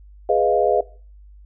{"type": "chord", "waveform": "sine", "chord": "F half-diminished seventh", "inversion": "first", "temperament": "equal", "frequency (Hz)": [415.3, 493.9, 622.3, 698.5], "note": ["Ab4", "Cb5", "Eb5", "F5"], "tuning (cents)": [0, 0, 0, 0], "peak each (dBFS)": -20, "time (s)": [0.29, 0.81], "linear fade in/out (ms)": 5, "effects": ["noise-tail reverb RT60 0.4 s tail -20 dB re dry", "added 50 Hz sine -42 dBFS peak until 1.45 s"]}